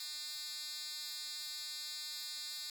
10% pulse tone with high-pass filter, 300.3 Hz, D4, 39 cents sharp, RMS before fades -44 dBFS, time 0-2.7 s, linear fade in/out 2 ms, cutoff 4100 Hz, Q 2.4, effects none

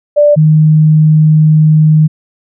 sine tone pair in turn, 588 / 154.98 Hz, D5 / D#3, +2 / -7 cents, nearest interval octave + major seventh, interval 2309 cents, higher first, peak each -3 dBFS, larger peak neither, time 0.16-0.36 / 0.36-2.08 s, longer second, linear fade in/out 20 ms, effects none

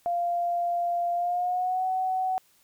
sine tone with pitch glide, 695 to 749.2 Hz, F5 to F#5, -9 to +21 cents, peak -24 dBFS, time 0.06-2.38 s, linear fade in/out 0 ms, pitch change +130 cents, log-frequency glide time 1.14-1.86 s, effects white hiss -63 dBFS RMS until 2.63 s

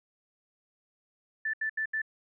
sine tone bursts, 1760 Hz, A6, in tune, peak -28 dBFS, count 4, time 1.45-2.018 s, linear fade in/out 5 ms, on 85 ms, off 76 ms, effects none

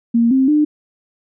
sine tone with pitch steps, 232.9 / 264.5 / 300.3 Hz, A#3 / C4 / D4, -1 / +19 / +39 cents, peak -10 dBFS, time 0.14-0.65 s, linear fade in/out 10 ms, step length 170 ms, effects none

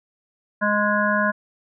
harmonic tone, 207.7 Hz, G#3, in tune, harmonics 1 / 3 / 5 / 7 / 8, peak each -24 / -24 / -24 / -24 / -24 dBFS, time 0.61-1.32 s, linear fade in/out 20 ms, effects none

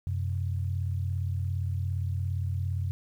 sine tone pair together, 91.61 / 129 Hz, F#2 / C3, -17 / -24 cents, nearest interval tritone, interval 593 cents, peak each -28 / -34 dBFS, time 0.07-2.91 s, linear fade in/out 0 ms, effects 10-bit

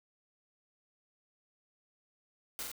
white noise with echo, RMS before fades -39 dBFS, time 2.59-2.63 s, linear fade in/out 0 ms, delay 43 ms, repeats 2, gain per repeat -2 dB, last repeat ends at 2.716 s, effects none

